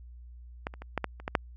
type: clicks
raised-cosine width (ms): 0.5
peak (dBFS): -17 / -30 / -27 / -13 / -14 / -30 / -17 / -7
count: 8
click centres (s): 0.669 / 0.739 / 0.82 / 0.977 / 1.043 / 1.2 / 1.279 / 1.352
effects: added 60 Hz sine -45 dBFS peak until 1.56 s